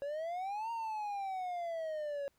triangle exponential two-way sweep, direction up then down, 554.4 to 932.3 to 554.4 Hz, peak -34 dBFS, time 0.02-2.28 s, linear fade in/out 0 ms, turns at 0.71 s, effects pink hiss -75 dBFS RMS until 2.38 s

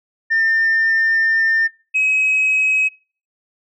sine tone pair in turn, 1802 / 2548 Hz, A6 / D#7, +41 / +41 cents, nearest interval tritone, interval 600 cents, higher second, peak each -12 dBFS, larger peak neither, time 0.3-1.68 / 1.94-2.89 s, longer first, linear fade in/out 20 ms, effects noise-tail reverb RT60 0.4 s tail -25 dB re dry + tanh soft clip ceiling -10 dBFS

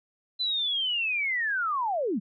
sine linear sweep, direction down, 4057 to 167.9 Hz, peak -25 dBFS, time 0.39-2.2 s, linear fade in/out 20 ms, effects none

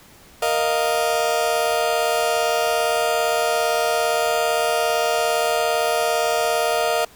35% pulse chord, Bb suspended fourth, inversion none, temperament just, 466.2 / 621.6 / 699.2 Hz, Bb4 / Eb5 / F5, 0 / -2 / +2 cents, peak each -22 / -21 / -20 dBFS, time 0.42-7.05 s, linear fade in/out 5 ms, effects pink hiss -48 dBFS RMS until 7.15 s

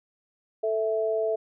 sine tone pair together, 440.5 / 657 Hz, A4 / E5, +2 / -6 cents, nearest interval perfect fifth, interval 692 cents, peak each -26 dBFS, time 0.63-1.36 s, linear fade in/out 10 ms, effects none

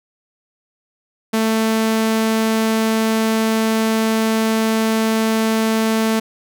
sawtooth tone, 221.8 Hz, A3, 14 cents sharp, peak -11 dBFS, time 1.33-6.2 s, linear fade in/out 10 ms, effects none

